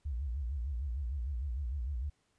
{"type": "tone with vibrato", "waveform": "sine", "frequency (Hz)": 65.41, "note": "C2", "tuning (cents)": 0, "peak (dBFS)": -33, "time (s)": [0.05, 2.1], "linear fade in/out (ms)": 10, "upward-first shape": "sine", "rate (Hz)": 6.6, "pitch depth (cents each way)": 230, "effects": ["pink hiss -75 dBFS RMS until 2.38 s", "resampled to 22050 Hz"]}